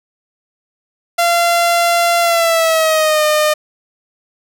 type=tone with pitch glide; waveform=sawtooth; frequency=687 to 608.5 Hz; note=F5 to D#5; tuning=-29 to -39 cents; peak=-7 dBFS; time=1.18-3.54 s; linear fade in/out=10 ms; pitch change=-210 cents; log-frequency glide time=2.21-3.24 s; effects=none